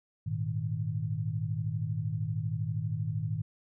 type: chord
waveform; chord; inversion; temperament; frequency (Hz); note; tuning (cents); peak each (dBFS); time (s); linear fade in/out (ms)
sine; Ab suspended second; none; equal; 103.83 / 116.54 / 155.56; Ab2 / Bb2 / Eb3; 0 / 0 / 0; -34; 0.26-3.42; 10
effects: none